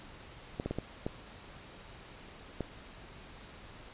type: clicks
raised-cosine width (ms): 2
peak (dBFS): -20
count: 6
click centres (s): 0.599 / 0.66 / 0.71 / 0.786 / 1.065 / 2.607
effects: pink hiss -51 dBFS RMS until 3.93 s + resampled to 8000 Hz